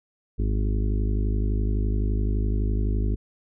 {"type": "harmonic tone", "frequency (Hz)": 51.8, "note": "G#1", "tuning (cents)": -4, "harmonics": [1, 2, 4, 5, 6, 7, 8], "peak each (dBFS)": [-22, -28, -34, -36, -38, -39, -40], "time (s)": [0.38, 3.16], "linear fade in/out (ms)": 20, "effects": []}